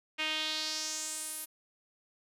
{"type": "tone with band-pass filter sweep", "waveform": "sawtooth", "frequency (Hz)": 311.1, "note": "D#4", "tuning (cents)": 0, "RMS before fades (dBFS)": -36, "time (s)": [0.18, 1.46], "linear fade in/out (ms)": 20, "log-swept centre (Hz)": [2600, 12000], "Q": 2.9, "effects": []}